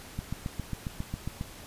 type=click train; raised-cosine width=5 ms; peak=-20 dBFS; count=10; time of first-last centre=0.19-1.411 s; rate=7.37 Hz; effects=pink hiss -47 dBFS RMS until 1.66 s + resampled to 32000 Hz